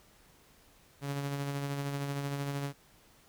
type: tone with tremolo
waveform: sawtooth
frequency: 140.9 Hz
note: C#3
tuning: 29 cents sharp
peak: -28 dBFS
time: 1.01-2.73 s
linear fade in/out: 50 ms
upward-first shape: sine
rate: 13 Hz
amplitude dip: 35%
effects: pink hiss -62 dBFS RMS until 3.28 s